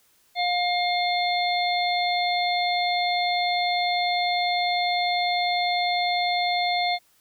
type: harmonic tone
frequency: 710 Hz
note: F5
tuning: 28 cents sharp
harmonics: 1 / 3 / 5 / 6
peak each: -23 / -28 / -30 / -31 dBFS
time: 0.35-6.99 s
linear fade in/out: 50 ms
effects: white hiss -62 dBFS RMS until 7.2 s